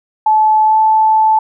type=tone with pitch glide; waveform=sine; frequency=865 to 873.5 Hz; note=A5 to A5; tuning=-30 to -13 cents; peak=-7 dBFS; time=0.26-1.39 s; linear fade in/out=5 ms; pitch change=+17 cents; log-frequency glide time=0.65-0.76 s; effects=none